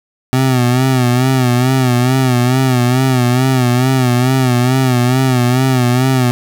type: tone with vibrato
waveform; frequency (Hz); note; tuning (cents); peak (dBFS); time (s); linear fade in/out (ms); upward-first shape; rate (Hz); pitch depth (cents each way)
25% pulse; 127; B2; +49; -6; 0.33-6.31; 0; sine; 2.3; 74
effects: none